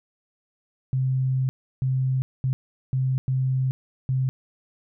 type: tone bursts at uneven times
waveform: sine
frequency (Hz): 130.81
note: C3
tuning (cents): 0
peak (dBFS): -20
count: 6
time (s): 0.93-1.49 / 1.82-2.22 / 2.44-2.53 / 2.93-3.18 / 3.28-3.71 / 4.09-4.29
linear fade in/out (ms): 0
effects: none